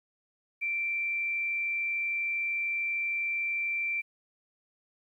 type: tone with frequency modulation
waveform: sine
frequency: 2349 Hz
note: D7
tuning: in tune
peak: -28 dBFS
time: 0.61-4.02 s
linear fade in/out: 20 ms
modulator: 93.1 Hz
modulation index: 0.27
effects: 11-bit